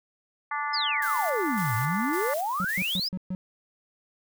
harmonic tone, 292.2 Hz, D4, 9 cents flat, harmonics 3 / 4 / 5 / 6 / 7, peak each -32 / -31 / -37 / -36 / -36 dBFS, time 0.51-2.34 s, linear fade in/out 5 ms
sine exponential two-way sweep, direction down then up, 5274 to 106.3 to 5274 Hz, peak -26 dBFS, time 0.73-3.09 s, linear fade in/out 10 ms, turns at 1.75 s
blue noise with tremolo, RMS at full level -38 dBFS, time 1.02-3.08 s, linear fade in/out 2 ms, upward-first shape square, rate 1.8 Hz, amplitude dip 50%
triangle tone bursts, 185 Hz, F#3, in tune, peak -26 dBFS, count 5, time 2.6-3.35 s, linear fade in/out 0 ms, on 46 ms, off 130 ms
effects none

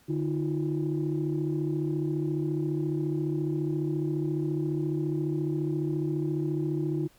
sine tone cluster, 148.4 / 317.4 / 351.9 Hz, D3 / D#4 / F4, +18 / +35 / +13 cents, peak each -29 / -30 / -31 dBFS, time 0.08-7.08 s, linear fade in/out 20 ms, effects tanh soft clip ceiling -19 dBFS + pink hiss -61 dBFS RMS until 7.18 s

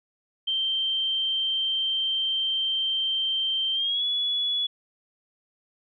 sine tone with pitch glide, 3136 to 3400 Hz, G7 to G#7, 0 to +40 cents, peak -23 dBFS, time 0.47-4.67 s, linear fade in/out 10 ms, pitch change +140 cents, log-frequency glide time 3.73-4.04 s, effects none

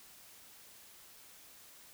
silence, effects white hiss -57 dBFS RMS until 1.93 s

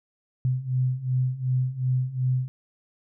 sine beating tone pair, 126.5 / 129.2 Hz, B2 / C3, +42 / -21 cents, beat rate 2.7 Hz, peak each -27 / -24 dBFS, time 0.45-2.48 s, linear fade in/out 0 ms, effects none

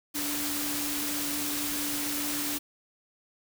sine tone in noise, 292.1 Hz, D4, 9 cents flat, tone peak -35 dBFS, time 0.14-2.59 s, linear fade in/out 20 ms, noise white, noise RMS -32 dBFS, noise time 0.14-2.59 s, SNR -6 dB, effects none

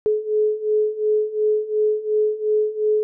sine beating tone pair, 425.1 / 427.9 Hz, G#4 / A4, +40 / -48 cents, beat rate 2.8 Hz, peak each -22 / -19 dBFS, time 0.06-3.03 s, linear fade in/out 0 ms, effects none

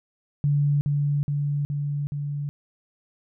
sine tone with echo, 144.4 Hz, D3, 29 cents flat, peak -18 dBFS, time 0.44-0.81 s, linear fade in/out 0 ms, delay 420 ms, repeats 4, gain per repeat -2 dB, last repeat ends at 2.49 s, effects none

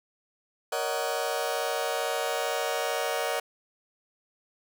sawtooth chord, D# minor seventh, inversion second, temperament just, 466.7 / 560 / 622.3 / 746.7 Hz, A#4 / C#5 / D#5 / F#5, +2 / +18 / 0 / +16 cents, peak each -29 dBFS, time 0.72-3.4 s, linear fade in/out 5 ms, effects none

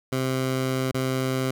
15% pulse tone with dropouts, 130.81 Hz, C3, in tune, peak -17 dBFS, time 0.12-1.51 s, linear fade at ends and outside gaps 5 ms, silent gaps 0.915-0.944 s, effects none

